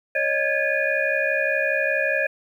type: tone cluster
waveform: sine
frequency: 551 / 616 / 1645 / 1717 / 2455 Hz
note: C#5 / D#5 / G#6 / A6 / D#7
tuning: -11 / -17 / -17 / -43 / -24 cents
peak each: -26 dBFS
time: 0.15-2.27 s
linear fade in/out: 5 ms
effects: 9-bit